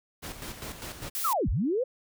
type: noise with tremolo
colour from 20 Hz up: pink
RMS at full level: -38 dBFS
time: 0.22-1.1 s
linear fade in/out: 20 ms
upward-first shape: square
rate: 5 Hz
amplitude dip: 55%
type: noise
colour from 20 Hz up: blue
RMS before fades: -32 dBFS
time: 1.15-1.33 s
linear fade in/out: 0 ms
type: linear two-way sweep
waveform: sine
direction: down then up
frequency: 1396 to 30.24 to 538 Hz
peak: -24 dBFS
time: 1.24-1.84 s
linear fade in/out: 10 ms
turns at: 1.49 s
effects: none